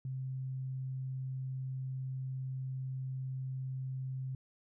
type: tone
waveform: sine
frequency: 131.2 Hz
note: C3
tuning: 5 cents sharp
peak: -36 dBFS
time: 0.05-4.35 s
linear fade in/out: 2 ms
effects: none